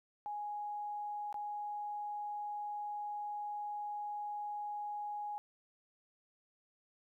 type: tone with dropouts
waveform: sine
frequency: 830.6 Hz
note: G#5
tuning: in tune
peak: -38 dBFS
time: 0.26-5.38 s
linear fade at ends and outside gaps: 0 ms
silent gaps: 1.327-1.343 s
effects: 13-bit